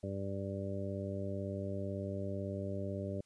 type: harmonic tone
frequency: 98 Hz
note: G2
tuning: in tune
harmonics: 1 / 2 / 3 / 4 / 5 / 6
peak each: -40 / -42 / -46 / -45 / -48 / -43 dBFS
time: 0.03-3.21 s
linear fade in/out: 5 ms
effects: white hiss -74 dBFS RMS until 3.25 s + resampled to 22050 Hz